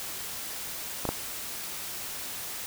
clicks, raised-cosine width 1 ms, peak -15 / -12 dBFS, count 2, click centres 1.053 / 1.09 s, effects white hiss -37 dBFS RMS until 2.66 s

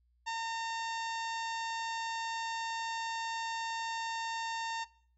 harmonic tone, 911 Hz, A#5, 40 cents flat, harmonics 1 / 2 / 3 / 4 / 5 / 6 / 7 / 8, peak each -35 / -41 / -45 / -47 / -49 / -51 / -52 / -53 dBFS, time 0.26-4.85 s, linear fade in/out 20 ms, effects noise-tail reverb RT60 0.5 s tail -19 dB re dry + added 60 Hz sine -68 dBFS peak until 5.17 s

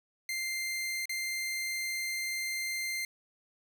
sawtooth tone with dropouts, 2093 Hz, C7, in tune, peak -29 dBFS, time 0.29-3.05 s, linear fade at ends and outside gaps 2 ms, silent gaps 1.056-1.094 s, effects none

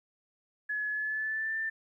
sine tone with pitch glide, 1700 to 1781.4 Hz, G#6 to A6, +40 to +21 cents, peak -30 dBFS, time 0.69-1.7 s, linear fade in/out 10 ms, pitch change +81 cents, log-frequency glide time 0.89-1.57 s, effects 12-bit

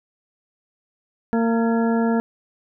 harmonic tone with a mistuned harmonic, 229.1 Hz, A#3, 30 cents flat, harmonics 1 / 2 / 3 / 4 / 6 / 7, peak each -18 / -24 / -28 / -30 / -34 / -35 dBFS, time 1.33-2.2 s, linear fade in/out 0 ms, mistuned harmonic 7, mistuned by +81 cents, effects none

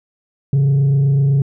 sine tone with frequency modulation, 138.59 Hz, C#3, in tune, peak -8 dBFS, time 0.53-1.42 s, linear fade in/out 2 ms, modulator 27.9 Hz, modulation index 0.25, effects tanh soft clip ceiling -10 dBFS

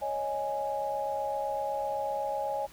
sine chord, C# suspended second, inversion none, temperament equal, 554.4 / 622.3 / 830.6 Hz, C#5 / D#5 / G#5, 0 / 0 / 0 cents, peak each -34 / -36 / -32 dBFS, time 0.01-2.67 s, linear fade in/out 20 ms, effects pink hiss -54 dBFS RMS until 2.72 s

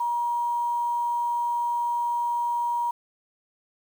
sine tone with quantisation, 952 Hz, A#5, 36 cents sharp, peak -23 dBFS, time 0-2.91 s, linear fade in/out 5 ms, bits 8, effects none

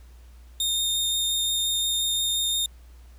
sawtooth tone with vibrato, 3664 Hz, A#7, 31 cents flat, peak -20 dBFS, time 0.6-2.66 s, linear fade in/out 2 ms, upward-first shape triangle, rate 5.7 Hz, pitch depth 9 cents each way, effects added 60 Hz sine -45 dBFS peak until 3.18 s + pink hiss -60 dBFS RMS until 3.18 s

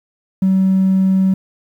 triangle tone, 190 Hz, F#3, 46 cents sharp, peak -7 dBFS, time 0.42-1.34 s, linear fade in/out 5 ms, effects tanh soft clip ceiling -7 dBFS + 8-bit

